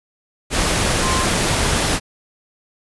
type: tone in noise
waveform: sine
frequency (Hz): 1046.5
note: C6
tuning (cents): 0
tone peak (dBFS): -22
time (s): 1-1.27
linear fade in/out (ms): 50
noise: pink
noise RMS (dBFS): -18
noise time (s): 0.5-2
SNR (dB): -7
effects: resampled to 24000 Hz

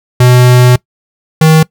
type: tone pair in turn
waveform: square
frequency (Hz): 124.6 / 158.2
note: B2 / D#3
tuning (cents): +16 / +29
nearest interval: major third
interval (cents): 413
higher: second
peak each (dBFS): -3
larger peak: neither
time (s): 0.2-0.76 / 1.41-1.63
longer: first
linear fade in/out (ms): 5
effects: noise-tail reverb RT60 0.1 s tail -22 dB re dry

